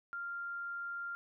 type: tone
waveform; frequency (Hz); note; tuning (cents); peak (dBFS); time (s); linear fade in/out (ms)
sine; 1393; F6; -5; -38; 0.13-1.15; 0
effects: none